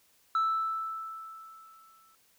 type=tone with exponential decay; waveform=sine; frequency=1318.5 Hz; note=E6; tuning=in tune; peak=-21 dBFS; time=0.35-2.15 s; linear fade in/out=2 ms; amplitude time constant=390 ms; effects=tanh soft clip ceiling -23 dBFS + white hiss -66 dBFS RMS until 2.38 s